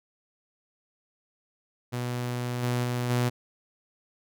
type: tone with level steps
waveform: sawtooth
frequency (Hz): 122.6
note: B2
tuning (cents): -12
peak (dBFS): -25 / -21 / -23 / -19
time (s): 1.92-3.3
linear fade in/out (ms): 20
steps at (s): 2.62 / 2.83 / 3.09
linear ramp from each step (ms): 20
effects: none